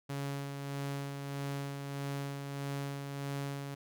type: tone with tremolo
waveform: sawtooth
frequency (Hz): 140.1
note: C#3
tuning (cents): +19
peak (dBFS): -31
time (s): 0.09-3.75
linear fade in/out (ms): 10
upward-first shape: sine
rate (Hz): 1.6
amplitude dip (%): 40
effects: none

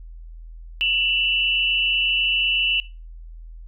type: tone pair together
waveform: sine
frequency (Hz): 2687 / 2939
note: E7 / F#7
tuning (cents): +33 / -12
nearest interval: major second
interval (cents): 155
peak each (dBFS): -21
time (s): 0.81-2.8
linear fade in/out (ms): 0
effects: noise-tail reverb RT60 0.3 s tail -18 dB re dry + added 41 Hz sine -36 dBFS peak until 3.67 s

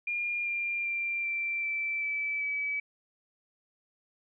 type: tone with pitch steps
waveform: sine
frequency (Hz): 2412 / 2391 / 2371 / 2350 / 2330 / 2310 / 2290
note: D7 / D7 / D7 / D7 / D7 / D7 / D7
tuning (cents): +46 / +30 / +16 / +1 / -14 / -29 / -44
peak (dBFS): -29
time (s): 0.07-2.8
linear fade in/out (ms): 5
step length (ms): 390
effects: none

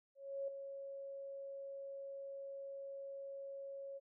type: tone with ADSR envelope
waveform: sine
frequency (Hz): 551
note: C#5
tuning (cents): -11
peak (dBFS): -37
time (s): 0.15-4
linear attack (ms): 330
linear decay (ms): 4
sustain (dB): -8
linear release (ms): 31
effects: none

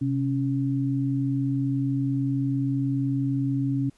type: tone pair together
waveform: sine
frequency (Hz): 130.49 / 276.7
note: C3 / C#4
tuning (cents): -4 / -3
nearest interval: octave + minor second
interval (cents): 1301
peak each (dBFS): -25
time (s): 0.01-3.9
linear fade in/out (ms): 10
effects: pink hiss -63 dBFS RMS until 3.97 s + resampled to 24000 Hz

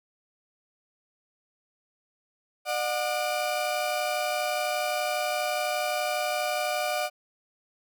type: tone cluster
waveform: 35% pulse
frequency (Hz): 603 / 728 / 2360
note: D5 / F#5 / D7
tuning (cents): +46 / -28 / +8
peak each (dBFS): -28 / -28 / -33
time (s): 2.65-7.1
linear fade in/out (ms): 50
effects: none

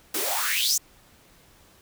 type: noise with high-pass filter sweep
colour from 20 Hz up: white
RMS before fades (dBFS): -25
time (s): 0.14-0.78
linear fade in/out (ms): 5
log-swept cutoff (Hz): 280 to 7100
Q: 6.3
effects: pink hiss -56 dBFS RMS until 1.81 s

